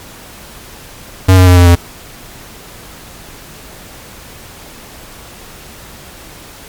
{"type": "tone with pitch steps", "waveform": "square", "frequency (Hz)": [93.5, 91.73, 90, 88.3, 86.64], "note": ["F#2", "F#2", "F#2", "F2", "F2"], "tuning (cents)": [19, -14, -47, 20, -13], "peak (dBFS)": -3, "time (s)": [1.28, 1.755], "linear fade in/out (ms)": 10, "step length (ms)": 95, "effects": ["pink hiss -34 dBFS RMS until 6.68 s", "MP3 96 kbps"]}